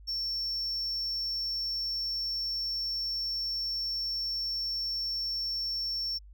triangle tone, 5440 Hz, F8, 46 cents flat, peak -29 dBFS, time 0.07-6.19 s, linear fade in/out 20 ms, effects added 50 Hz sine -48 dBFS peak until 6.33 s

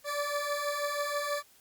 20% pulse beating tone pair, 576 / 582.2 Hz, D5 / D5, -34 / -15 cents, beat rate 6.2 Hz, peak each -31 / -27 dBFS, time 0.04-1.43 s, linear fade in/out 50 ms, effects white hiss -61 dBFS RMS until 1.6 s + Opus 48 kbps

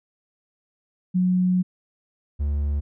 sine / triangle tone pair in turn, 182.4 / 72.39 Hz, F#3 / D2, -24 / -24 cents, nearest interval octave + major third, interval 1600 cents, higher first, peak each -17 / -19 dBFS, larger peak first, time 1.14-1.63 / 2.39-2.81 s, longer first, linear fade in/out 20 ms, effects none

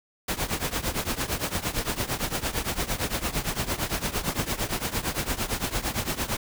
pink noise with tremolo, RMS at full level -25 dBFS, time 0.28-6.37 s, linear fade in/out 5 ms, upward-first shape triangle, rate 8.8 Hz, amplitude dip 90%, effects none

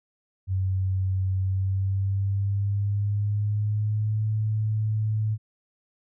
sine tone with pitch glide, 94.6 to 108.04 Hz, F#2 to A2, +39 to -31 cents, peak -22 dBFS, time 0.47-5.38 s, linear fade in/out 50 ms, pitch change +230 cents, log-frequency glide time 1.38-4.25 s, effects none

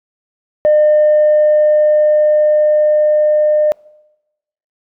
sine tone with level ramp, 605 Hz, D#5, 49 cents flat, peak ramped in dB -5 to -8 dBFS, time 0.65-3.72 s, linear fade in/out 0 ms, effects noise-tail reverb RT60 1.0 s tail -26 dB re dry + tanh soft clip ceiling -4 dBFS

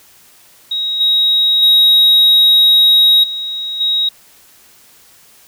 sine tone with level steps, 3800 Hz, A#7, 33 cents sharp, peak -15 / -8 / -3 / -19 / -11 dBFS, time 0.71-4.09 s, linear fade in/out 5 ms, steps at 1 / 1.62 / 3.23 / 3.8 s, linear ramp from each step 10 ms, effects tanh soft clip ceiling -5 dBFS + white hiss -46 dBFS RMS until 5.47 s

